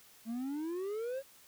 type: exponential sweep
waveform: triangle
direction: up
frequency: 220 to 557 Hz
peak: -33 dBFS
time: 0.25-1.23 s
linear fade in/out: 50 ms
effects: white hiss -60 dBFS RMS until 1.47 s